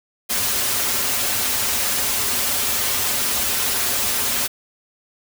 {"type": "noise with comb filter", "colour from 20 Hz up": "white", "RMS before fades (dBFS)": -21, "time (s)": [0.29, 4.48], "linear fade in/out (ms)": 20, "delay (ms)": 6.2, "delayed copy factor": -0.9, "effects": []}